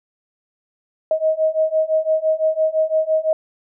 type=beating tone pair; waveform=sine; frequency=628 / 633.9 Hz; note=D#5 / D#5; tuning=+16 / +32 cents; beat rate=5.9 Hz; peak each=-19 / -18 dBFS; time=1.11-3.33 s; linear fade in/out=2 ms; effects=none